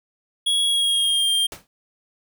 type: tone with pitch glide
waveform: square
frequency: 3330 to 3194 Hz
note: G#7 to G7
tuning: +4 to +32 cents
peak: -18 dBFS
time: 0.46-1.47 s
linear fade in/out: 10 ms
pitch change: -72 cents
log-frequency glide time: 0.65-1.29 s
type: noise with exponential decay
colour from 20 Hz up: pink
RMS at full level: -31 dBFS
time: 1.52-1.67 s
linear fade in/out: 1 ms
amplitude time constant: 32 ms
effects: none